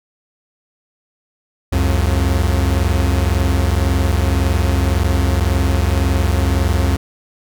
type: tone pair together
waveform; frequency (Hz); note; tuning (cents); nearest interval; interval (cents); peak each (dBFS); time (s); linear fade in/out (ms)
45% pulse; 67.9 / 89.75; C#2 / F2; -35 / +48; perfect fourth; 483; -16; 1.72-6.97; 10
effects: none